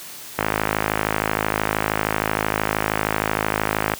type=click train; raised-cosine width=0.5 ms; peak=-3 dBFS; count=189; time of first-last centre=0.39-3.937 s; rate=53 Hz; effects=white hiss -37 dBFS RMS until 3.99 s + high-pass 60 Hz 12 dB/octave